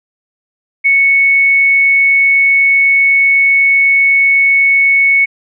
sine tone, 2213 Hz, C#7, 3 cents flat, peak -6 dBFS, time 0.84-5.26 s, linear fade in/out 20 ms, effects none

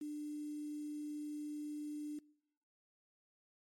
sine tone with quantisation, 297.8 Hz, D4, 24 cents sharp, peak -40 dBFS, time 0.01-2.19 s, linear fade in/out 5 ms, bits 10, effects noise-tail reverb RT60 0.8 s tail -25 dB re dry + MP3 64 kbps

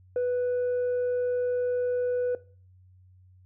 sine tone with tanh clipping, 493.9 Hz, B4, in tune, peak -24 dBFS, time 0.16-2.35 s, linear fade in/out 2 ms, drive 1 dB, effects noise-tail reverb RT60 0.4 s tail -19 dB re dry + added 92 Hz sine -53 dBFS peak until 3.45 s

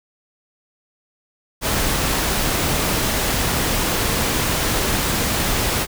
pink noise, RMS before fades -20 dBFS, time 1.61-5.87 s, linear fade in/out 50 ms, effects none

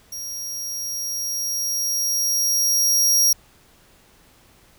sawtooth tone with level ramp, 5640 Hz, F8, 16 cents sharp, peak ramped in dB -27 to -11 dBFS, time 0.12-3.33 s, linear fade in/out 5 ms, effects pink hiss -54 dBFS RMS until 4.78 s

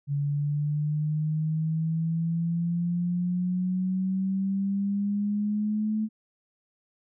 sine exponential sweep, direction up, 141.8 to 217.7 Hz, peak -24 dBFS, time 0.07-6.09 s, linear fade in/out 50 ms, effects none

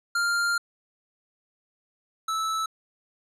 square tone pair in turn, 1396.9 / 1310.4 Hz, F6 / E6, 0 / -11 cents, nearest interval minor second, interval 111 cents, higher first, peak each -23 / -26 dBFS, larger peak first, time 0.15-0.58 / 2.28-2.66 s, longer first, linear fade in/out 5 ms, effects low-pass 10000 Hz 12 dB/octave

